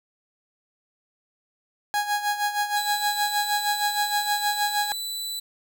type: tone with tremolo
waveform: 30% pulse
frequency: 827 Hz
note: G#5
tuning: 8 cents flat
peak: -18 dBFS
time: 1.94-4.92 s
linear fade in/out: 0 ms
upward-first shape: sine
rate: 6.4 Hz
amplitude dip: 70%
type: tone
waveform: sawtooth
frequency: 3979 Hz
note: B7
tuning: 12 cents sharp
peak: -26 dBFS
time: 2.76-5.4 s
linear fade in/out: 10 ms
effects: none